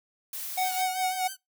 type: noise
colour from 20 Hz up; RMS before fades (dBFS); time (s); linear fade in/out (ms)
blue; -36; 0.33-0.82; 2
type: tone with tremolo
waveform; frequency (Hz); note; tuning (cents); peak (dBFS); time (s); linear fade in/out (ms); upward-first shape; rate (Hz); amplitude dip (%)
square; 744; F#5; +9; -24; 0.57-1.28; 10; triangle; 4.7; 70
type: tone with vibrato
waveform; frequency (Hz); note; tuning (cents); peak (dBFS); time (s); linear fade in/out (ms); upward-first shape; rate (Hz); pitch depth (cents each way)
5% pulse; 1494; F#6; +16; -26; 0.62-1.37; 50; sine; 6.1; 75
effects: noise-tail reverb RT60 0.2 s tail -25 dB re dry